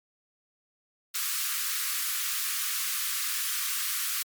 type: high-pass noise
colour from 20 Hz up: white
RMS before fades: -30 dBFS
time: 1.14-4.23 s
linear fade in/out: 10 ms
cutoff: 1100 Hz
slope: 96 dB/octave
effects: MP3 96 kbps